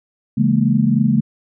sine chord, A# half-diminished seventh, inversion first, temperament just, 139.85 / 167.82 / 209.8 / 233.1 Hz, C#3 / E3 / G#3 / A#3, +16 / +31 / +18 / 0 cents, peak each -18 / -22 / -16 / -17 dBFS, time 0.37-1.21 s, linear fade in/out 10 ms, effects none

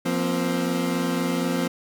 30% pulse chord, F suspended fourth, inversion none, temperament equal with one note detuned, 174.61 / 237.6 / 261.6 Hz, F3 / Bb3 / C4, 0 / +33 / 0 cents, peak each -24 / -26 / -23 dBFS, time 0.05-1.68 s, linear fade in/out 10 ms, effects none

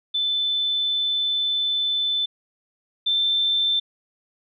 sine tone pair in turn, 3520 / 3553 Hz, A7 / A7, 0 / +16 cents, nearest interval unison, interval 16 cents, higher second, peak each -20 / -18 dBFS, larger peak second, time 0.14-2.26 / 3.06-3.8 s, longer first, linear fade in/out 10 ms, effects none

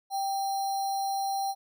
sine tone with sample-and-hold, 784 Hz, G5, in tune, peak -27 dBFS, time 0.1-1.55 s, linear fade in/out 50 ms, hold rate 4900 Hz, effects none

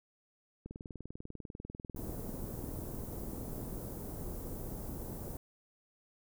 click train, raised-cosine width 3 ms, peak -31 dBFS, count 64, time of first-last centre 0.66-3.779 s, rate 20.2 Hz
pink band-stop noise, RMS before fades -42 dBFS, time 1.96-5.37 s, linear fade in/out 2 ms, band 530 to 15000 Hz, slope 12 dB/octave
effects none

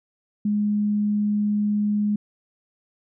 sine tone, 208.1 Hz, G#3, 4 cents sharp, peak -19 dBFS, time 0.45-2.16 s, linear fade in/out 5 ms, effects none

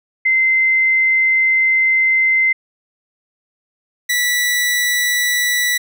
sine / sawtooth tone pair in turn, 2072 / 1959.4 Hz, C7 / B6, -17 / -14 cents, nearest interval minor second, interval 97 cents, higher first, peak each -11 dBFS, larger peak neither, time 0.25-2.53 / 4.09-5.78 s, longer first, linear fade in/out 10 ms, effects none

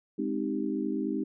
sine chord, Ab major seventh, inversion none, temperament equal, 207.7 / 261.6 / 311.1 / 392 Hz, Ab3 / C4 / Eb4 / G4, 0 / 0 / 0 / 0 cents, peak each -34 / -33 / -32 / -36 dBFS, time 0.18-1.24 s, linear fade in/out 10 ms, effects none

